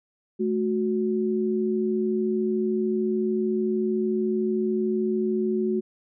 sine tone pair together, 216.9 / 367.8 Hz, A3 / F#4, -25 / -10 cents, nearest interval major sixth, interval 915 cents, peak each -25 / -24 dBFS, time 0.39-5.81 s, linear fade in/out 20 ms, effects none

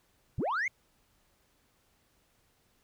sine linear sweep, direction up, 56.6 to 2217 Hz, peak -26 dBFS, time 0.38-0.68 s, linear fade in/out 5 ms, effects tanh soft clip ceiling -27 dBFS + pink hiss -70 dBFS RMS until 2.83 s

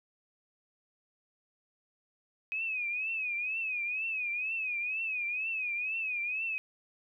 sine tone with vibrato, 2523 Hz, D#7, 23 cents sharp, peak -31 dBFS, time 2.52-6.58 s, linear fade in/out 0 ms, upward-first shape triangle, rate 2.1 Hz, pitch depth 130 cents each way, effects 12-bit

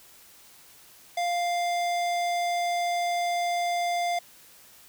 square tone with notch filter, 698.5 Hz, F5, in tune, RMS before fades -27 dBFS, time 1.17-4.19 s, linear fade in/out 5 ms, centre 12000 Hz, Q 0.87, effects white hiss -53 dBFS RMS until 4.88 s

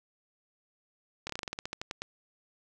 slowing click train, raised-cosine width 0.2 ms, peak -18 dBFS, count 14, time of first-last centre 1.27-2.02 s, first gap 25 ms, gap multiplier 1.13, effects none

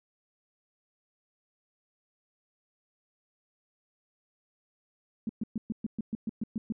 sine tone bursts, 220 Hz, A3, in tune, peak -28 dBFS, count 11, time 5.27-6.723 s, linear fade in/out 2 ms, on 23 ms, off 120 ms, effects none

